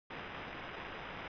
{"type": "noise with sample-and-hold", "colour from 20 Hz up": "white", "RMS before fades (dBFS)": -45, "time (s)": [0.1, 1.28], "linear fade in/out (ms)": 5, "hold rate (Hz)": 4410, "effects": ["resampled to 11025 Hz"]}